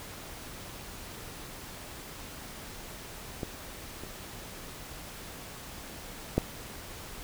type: clicks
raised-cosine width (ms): 2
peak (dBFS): -19 / -25 / -10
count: 3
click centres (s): 3.432 / 4.036 / 6.38
effects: pink hiss -44 dBFS RMS until 7.23 s